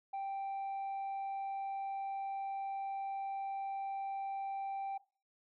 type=tone; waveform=sine; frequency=784 Hz; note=G5; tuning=in tune; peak=-34 dBFS; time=0.13-4.98 s; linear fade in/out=10 ms; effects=noise-tail reverb RT60 0.3 s tail -17 dB re dry + tanh soft clip ceiling -36 dBFS